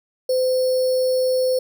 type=tone with sample-and-hold; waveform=sine; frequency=512 Hz; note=C5; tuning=38 cents flat; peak=-16 dBFS; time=0.29-1.59 s; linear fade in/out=5 ms; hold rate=4900 Hz; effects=none